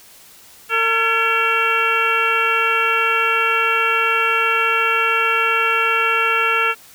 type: harmonic tone with a mistuned harmonic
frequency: 453.8 Hz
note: A#4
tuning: 47 cents flat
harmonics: 1 / 2 / 3 / 4 / 5 / 6 / 7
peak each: -25 / -28 / -18 / -24 / -23 / -20 / -30 dBFS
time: 0.69-6.75 s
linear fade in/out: 50 ms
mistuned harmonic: 4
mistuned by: -110 cents
effects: white hiss -45 dBFS RMS until 6.94 s